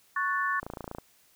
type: chord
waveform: sine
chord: F# minor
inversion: second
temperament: equal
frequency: 1108.7 / 1480 / 1760 Hz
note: C#6 / F#6 / A6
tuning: 0 / 0 / 0 cents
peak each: -29 / -33 / -30 dBFS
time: 0.16-0.6 s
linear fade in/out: 5 ms
type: click train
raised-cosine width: 1 ms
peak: -23 dBFS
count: 11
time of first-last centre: 0.63-0.985 s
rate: 28.2 Hz
effects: white hiss -63 dBFS RMS until 1.35 s